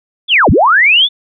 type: linear two-way sweep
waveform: sine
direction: down then up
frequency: 3584 to 46.15 to 3584 Hz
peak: -5 dBFS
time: 0.28-1.09 s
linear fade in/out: 50 ms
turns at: 0.5 s
effects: none

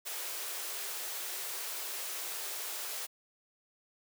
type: high-pass noise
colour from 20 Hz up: white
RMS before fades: -39 dBFS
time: 0.05-3.07 s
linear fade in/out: 20 ms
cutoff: 340 Hz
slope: 96 dB/octave
effects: none

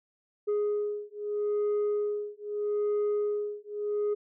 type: beating tone pair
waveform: sine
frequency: 415.3 / 416.09 Hz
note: G#4 / G#4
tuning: 0 / +3 cents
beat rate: 0.79 Hz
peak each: -28 dBFS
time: 0.47-4.15 s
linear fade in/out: 20 ms
effects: tanh soft clip ceiling -24 dBFS

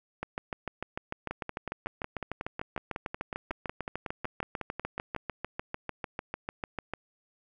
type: two click trains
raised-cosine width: 0.5 ms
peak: -18 / -19 dBFS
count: 46 / 22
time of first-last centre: 0.23-6.936 / 1.31-5.163 s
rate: 6.71 / 5.45 Hz
effects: none

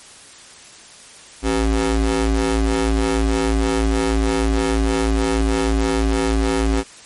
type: ring-modulated tone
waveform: 25% pulse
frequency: 110.4 Hz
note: A2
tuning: 6 cents sharp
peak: -9 dBFS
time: 1.42-6.84 s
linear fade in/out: 50 ms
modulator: 164 Hz
effects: white hiss -42 dBFS RMS until 7.05 s + MP3 48 kbps

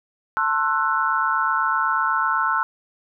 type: chord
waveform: sine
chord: F# half-diminished seventh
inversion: first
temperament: just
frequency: 888 / 1065.6 / 1332 / 1480 Hz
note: A5 / C6 / E6 / F#6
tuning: +16 / +31 / +18 / 0 cents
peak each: -26 / -24 / -22 / -24 dBFS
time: 0.37-2.63 s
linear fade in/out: 0 ms
effects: none

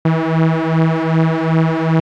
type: beating tone pair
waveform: sawtooth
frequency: 160.4 / 163 Hz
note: E3 / E3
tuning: -47 / -19 cents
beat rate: 2.6 Hz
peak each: -11 dBFS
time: 0.05-2 s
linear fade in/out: 5 ms
effects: low-pass 2000 Hz 12 dB/octave + AAC 64 kbps

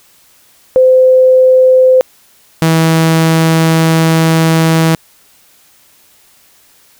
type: tone pair in turn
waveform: sine / sawtooth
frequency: 515 / 162.21 Hz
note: C5 / E3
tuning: -28 / -28 cents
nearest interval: octave + minor sixth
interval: 2000 cents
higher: first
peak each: -3 dBFS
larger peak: neither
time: 0.76-2.01 / 2.62-4.95 s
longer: second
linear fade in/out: 0 ms
effects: white hiss -47 dBFS RMS until 6.99 s

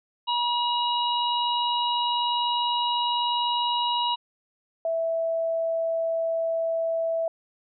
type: harmonic tone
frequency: 961 Hz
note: B5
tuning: 48 cents flat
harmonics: 1 / 3 / 4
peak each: -24 / -29 / -30 dBFS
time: 0.27-4.16 s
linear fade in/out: 20 ms
type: tone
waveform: sine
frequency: 658 Hz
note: E5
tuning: 3 cents flat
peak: -23 dBFS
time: 4.85-7.28 s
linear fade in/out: 2 ms
effects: none

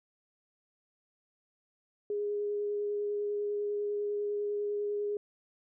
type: tone with vibrato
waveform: sine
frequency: 412.6 Hz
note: G#4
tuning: 11 cents flat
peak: -30 dBFS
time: 2.1-5.17 s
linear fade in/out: 2 ms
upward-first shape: sine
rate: 10 Hz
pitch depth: 9 cents each way
effects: none

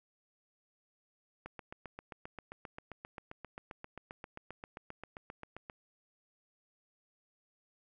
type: click train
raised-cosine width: 0.5 ms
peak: -29 dBFS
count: 33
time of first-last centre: 1.46-5.698 s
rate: 7.55 Hz
effects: none

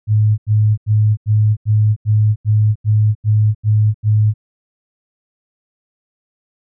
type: tone bursts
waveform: sine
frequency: 106.9 Hz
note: A2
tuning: 49 cents flat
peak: -9 dBFS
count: 11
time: 0.07-4.34 s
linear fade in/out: 50 ms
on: 310 ms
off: 86 ms
effects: none

